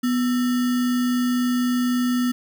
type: tone with sample-and-hold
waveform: sine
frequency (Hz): 246.9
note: B3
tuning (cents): 0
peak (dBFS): -18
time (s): 0.03-2.32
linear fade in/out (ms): 10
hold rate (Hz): 1575
effects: none